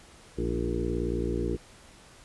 harmonic tone with a mistuned harmonic, 58.6 Hz, A#1, 10 cents sharp, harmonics 1 / 2 / 3 / 4 / 5 / 6 / 7 / 8, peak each -32 / -36 / -37 / -37 / -36 / -33 / -35 / -38 dBFS, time 0.37-1.57 s, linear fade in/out 20 ms, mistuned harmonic 5, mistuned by +47 cents, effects pink hiss -53 dBFS RMS until 2.24 s + resampled to 24000 Hz

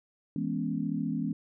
sine chord, C# minor seventh, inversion first, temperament equal with one note detuned, 164.81 / 207.7 / 243.4 / 277.2 Hz, E3 / G#3 / B3 / C#4, 0 / 0 / -25 / 0 cents, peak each -34 dBFS, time 0.36-1.33 s, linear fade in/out 2 ms, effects none

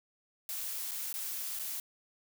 blue noise with dropouts, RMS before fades -38 dBFS, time 0.49-1.8 s, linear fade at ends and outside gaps 1 ms, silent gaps 0.911-0.916 / 1.128-1.14 / 1.59-1.595 s, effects none

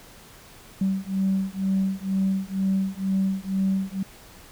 sine beating tone pair, 191.3 / 193.4 Hz, G3 / G3, -42 / -23 cents, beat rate 2.1 Hz, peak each -24 dBFS, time 0.81-4.03 s, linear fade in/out 5 ms, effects tanh soft clip ceiling -15 dBFS + pink hiss -48 dBFS RMS until 4.51 s

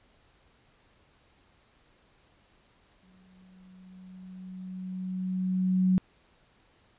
sine tone with exponential growth, 185.4 Hz, F#3, 4 cents sharp, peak -19 dBFS, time 3.03-5.98 s, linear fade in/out 0 ms, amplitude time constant 640 ms, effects pink hiss -64 dBFS RMS until 6.98 s + resampled to 8000 Hz

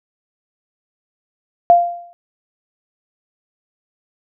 sine tone with exponential decay, 695 Hz, F5, 9 cents flat, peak -3 dBFS, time 1.7-2.13 s, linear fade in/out 0 ms, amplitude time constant 92 ms, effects none

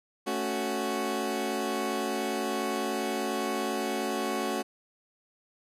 20% pulse chord, F# minor, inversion first, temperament equal, 220 / 277.2 / 370 Hz, A3 / C#4 / F#4, 0 / 0 / 0 cents, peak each -29 / -29 / -27 dBFS, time 0.26-4.63 s, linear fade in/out 20 ms, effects resampled to 32000 Hz

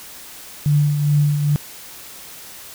sine tone with tremolo, 146.83 Hz, D3, in tune, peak -11 dBFS, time 0.66-1.56 s, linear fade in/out 0 ms, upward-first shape triangle, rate 2.4 Hz, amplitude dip 55%, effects white hiss -38 dBFS RMS until 2.74 s

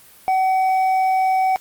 sine tone with hard clipping, 756 Hz, F#5, 37 cents sharp, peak -16 dBFS, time 0.28-1.56 s, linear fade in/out 0 ms, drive 4 dB, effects white hiss -47 dBFS RMS until 1.6 s + Opus 32 kbps

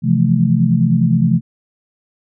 sine chord, F major seventh, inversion second, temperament equal with one note detuned, 130.81 / 164.81 / 174.61 / 217.9 Hz, C3 / E3 / F3 / A3, 0 / 0 / 0 / -17 cents, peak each -16 dBFS, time 0.02-1.41 s, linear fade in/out 50 ms, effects none

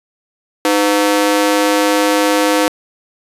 sawtooth ring-modulated tone, 408.4 Hz, G#4, 29 cents flat, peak -4 dBFS, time 0.65-2.68 s, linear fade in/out 0 ms, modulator 98.7 Hz, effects resampled to 32000 Hz

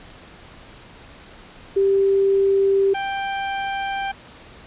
sine / sawtooth tone pair in turn, 392 / 786.5 Hz, G4 / G5, 0 / +6 cents, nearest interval octave, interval 1206 cents, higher second, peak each -14 / -19 dBFS, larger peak first, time 1.76-2.94 / 2.94-4.12 s, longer neither, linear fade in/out 10 ms, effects pink hiss -44 dBFS RMS until 4.66 s + resampled to 8000 Hz

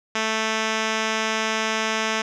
5% pulse tone with low-pass filter, 220 Hz, A3, in tune, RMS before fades -24 dBFS, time 0.15-2.22 s, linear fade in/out 5 ms, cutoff 4800 Hz, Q 2.2, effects none

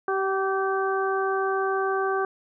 harmonic tone with a mistuned harmonic, 386.7 Hz, G4, 24 cents flat, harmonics 1 / 2 / 3 / 4, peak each -25 / -29 / -29 / -31 dBFS, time 0.08-2.25 s, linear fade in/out 2 ms, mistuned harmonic 2, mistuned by -16 cents, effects none

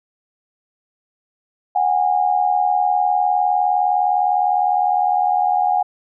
sine tone pair together, 733 / 812.8 Hz, F#5 / G#5, -16 / -38 cents, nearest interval major second, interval 178 cents, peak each -17 dBFS, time 1.75-5.83 s, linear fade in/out 10 ms, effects none

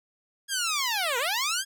10% pulse linear two-way sweep, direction down then up, 1661.2 to 460 to 1661.2 Hz, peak -17 dBFS, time 0.48-1.65 s, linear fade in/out 50 ms, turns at 1.18 s, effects none

